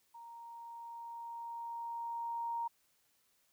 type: tone with level ramp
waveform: sine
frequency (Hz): 932.3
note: A#5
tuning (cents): 0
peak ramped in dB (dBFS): -49 to -34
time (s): 0.14-2.68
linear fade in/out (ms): 10
effects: white hiss -74 dBFS RMS until 3.52 s